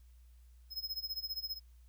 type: tone with tremolo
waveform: square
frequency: 5130 Hz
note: E8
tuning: 48 cents flat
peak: -35 dBFS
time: 0.7-1.6 s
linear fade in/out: 50 ms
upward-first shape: sine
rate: 15 Hz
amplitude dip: 90%
effects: added 60 Hz sine -56 dBFS peak until 1.88 s + white hiss -75 dBFS RMS until 1.88 s